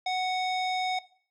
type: tone with low-pass filter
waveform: square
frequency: 741 Hz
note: F#5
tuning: 2 cents sharp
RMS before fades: -29 dBFS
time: 0.06-0.99 s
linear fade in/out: 5 ms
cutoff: 4400 Hz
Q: 2.1
effects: noise-tail reverb RT60 0.5 s tail -18 dB re dry